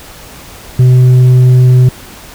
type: tone with tanh clipping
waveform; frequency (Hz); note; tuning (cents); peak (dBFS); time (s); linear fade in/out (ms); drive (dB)
sine; 126.6; B2; +43; -3; 0.79-1.89; 5; 4
effects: pink hiss -32 dBFS RMS until 2.34 s